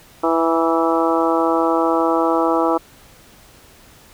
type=harmonic tone with a mistuned harmonic; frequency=164.81 Hz; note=E3; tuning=in tune; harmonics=2 / 3 / 4 / 5 / 6 / 7 / 8; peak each=-19 / -21 / -22 / -23 / -24 / -24 / -25 dBFS; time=0.23-2.78 s; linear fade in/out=10 ms; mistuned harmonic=6; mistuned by=-23 cents; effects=pink hiss -47 dBFS RMS until 4.13 s